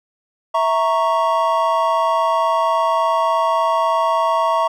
triangle chord, A# diminished, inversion second, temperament equal with one note detuned, 655.5 / 932.3 / 1108.7 Hz, E5 / A#5 / C#6, -10 / 0 / 0 cents, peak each -17 dBFS, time 0.54-4.68 s, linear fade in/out 10 ms, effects none

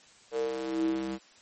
square tone with high-pass filter sweep, 65.41 Hz, C2, in tune, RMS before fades -31 dBFS, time 0.31-1.19 s, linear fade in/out 50 ms, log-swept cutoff 490 to 250 Hz, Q 9.4, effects white hiss -57 dBFS RMS until 1.41 s + MP3 32 kbps

